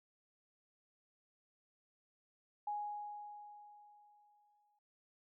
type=tone with exponential decay; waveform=sine; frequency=830.6 Hz; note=G#5; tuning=in tune; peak=-36 dBFS; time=2.67-4.79 s; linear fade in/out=5 ms; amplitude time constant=460 ms; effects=none